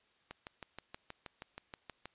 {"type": "click train", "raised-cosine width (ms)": 0.3, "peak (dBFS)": -28, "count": 12, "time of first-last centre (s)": [0.31, 2.056], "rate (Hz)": 6.3, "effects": ["white hiss -71 dBFS RMS until 2.14 s", "resampled to 8000 Hz"]}